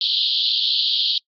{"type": "band-pass noise", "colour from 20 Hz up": "pink", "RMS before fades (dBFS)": -20, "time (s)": [0.01, 1.18], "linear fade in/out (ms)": 2, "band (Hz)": [3100, 4600], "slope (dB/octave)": 96, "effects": ["noise-tail reverb RT60 0.1 s tail -26 dB re dry", "AAC 48 kbps"]}